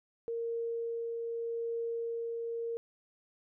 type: tone with tremolo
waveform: sine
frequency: 463.3 Hz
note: A#4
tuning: 11 cents flat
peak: -32 dBFS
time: 0.28-2.77 s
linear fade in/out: 0 ms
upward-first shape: triangle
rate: 0.83 Hz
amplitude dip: 25%
effects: none